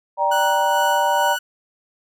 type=chord; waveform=sine; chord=G minor; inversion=second; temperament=just; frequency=588 / 784 / 940.8 Hz; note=D5 / G5 / Bb5; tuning=+2 / 0 / +16 cents; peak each=-22 / -22 / -18 dBFS; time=0.17-1.37 s; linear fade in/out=50 ms
type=tone with tremolo; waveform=30% pulse; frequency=1479 Hz; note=F#6; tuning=1 cent flat; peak=-19 dBFS; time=0.31-1.39 s; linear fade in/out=10 ms; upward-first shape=sine; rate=2.3 Hz; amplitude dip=40%
effects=none